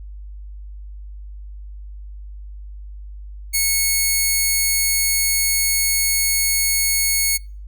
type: tone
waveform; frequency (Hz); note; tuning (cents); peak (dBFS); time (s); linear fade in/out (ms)
5% pulse; 2200; C#7; -14; -6; 3.53-7.38; 20
effects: noise-tail reverb RT60 0.4 s tail -26 dB re dry + added 50 Hz sine -32 dBFS peak until 7.67 s